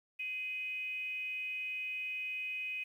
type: tone with frequency modulation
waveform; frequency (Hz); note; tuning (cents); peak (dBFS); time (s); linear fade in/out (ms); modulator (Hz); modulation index
sine; 2509; D#7; +14; -36; 0.19-2.84; 10; 439; 0.32
effects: 11-bit